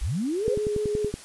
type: linear sweep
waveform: sine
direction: up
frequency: 34.65 to 536 Hz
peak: -24 dBFS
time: 0.01-0.55 s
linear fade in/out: 10 ms
type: tone with vibrato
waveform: sine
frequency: 420.2 Hz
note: G#4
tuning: 20 cents sharp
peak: -24 dBFS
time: 0.43-1.12 s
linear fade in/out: 50 ms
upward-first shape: square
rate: 5.9 Hz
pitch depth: 12 cents each way
type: click train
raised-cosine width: 3 ms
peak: -16 dBFS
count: 8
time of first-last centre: 0.48-1.14 s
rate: 10.6 Hz
effects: white hiss -45 dBFS RMS until 1.24 s + resampled to 24000 Hz